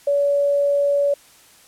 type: tone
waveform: sine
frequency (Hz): 569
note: C#5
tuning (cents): +45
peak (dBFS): -15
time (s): 0.07-1.14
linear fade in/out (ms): 5
effects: white hiss -50 dBFS RMS until 1.67 s + low-pass 12000 Hz 12 dB/octave